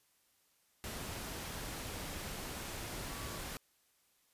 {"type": "tone in noise", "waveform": "sine", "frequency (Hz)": 1136, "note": "C#6", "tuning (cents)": 42, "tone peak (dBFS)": -52, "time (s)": [3.09, 3.38], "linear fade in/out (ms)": 0, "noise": "pink", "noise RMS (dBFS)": -43, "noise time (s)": [0.84, 3.57], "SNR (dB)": -12, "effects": ["white hiss -73 dBFS RMS until 4.33 s", "resampled to 32000 Hz"]}